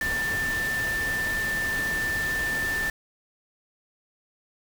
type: tone in noise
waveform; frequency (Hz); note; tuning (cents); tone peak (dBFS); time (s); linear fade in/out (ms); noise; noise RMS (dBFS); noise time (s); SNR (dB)
sine; 1778; A6; +18; -25; 0.01-2.9; 2; pink; -34; 0.01-2.9; +6
effects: none